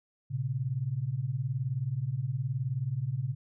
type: beating tone pair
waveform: sine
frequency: 116.54 / 135.54 Hz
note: A#2 / C#3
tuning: 0 / -39 cents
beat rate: 19 Hz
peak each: -33 / -31 dBFS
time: 0.3-3.35 s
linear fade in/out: 20 ms
effects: none